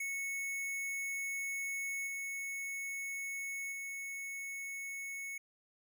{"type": "tone with level steps", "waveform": "square", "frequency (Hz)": 2206, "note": "C#7", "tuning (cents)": -9, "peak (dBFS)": [-37, -39, -41], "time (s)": [0, 5.38], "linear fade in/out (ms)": 5, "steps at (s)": [2.07, 3.72], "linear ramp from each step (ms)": 2, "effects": []}